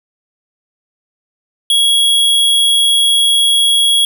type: tone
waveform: square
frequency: 3322 Hz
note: G#7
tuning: in tune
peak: -9 dBFS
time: 1.7-4.05 s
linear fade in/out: 2 ms
effects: none